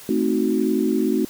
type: chord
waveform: sine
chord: A diminished seventh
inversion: none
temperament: equal with one note detuned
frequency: 220 / 261.6 / 312.9 / 370 Hz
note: A3 / C4 / Eb4 / Gb4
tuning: 0 / 0 / +10 / 0 cents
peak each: -23 dBFS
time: 0.09-1.25 s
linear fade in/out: 2 ms
effects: white hiss -42 dBFS RMS until 1.29 s